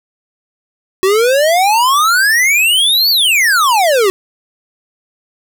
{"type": "exponential two-way sweep", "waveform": "square", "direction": "up then down", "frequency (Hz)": [368.6, 4618, 368.6], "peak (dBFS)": -9, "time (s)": [1.03, 4.1], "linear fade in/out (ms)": 0, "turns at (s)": 3.1, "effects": []}